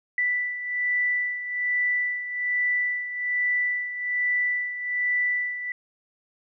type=beating tone pair; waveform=sine; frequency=1975.5 / 1976.7 Hz; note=B6 / B6; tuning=0 / +1 cents; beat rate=1.2 Hz; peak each=-24 / -30 dBFS; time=0.18-5.72 s; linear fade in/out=2 ms; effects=none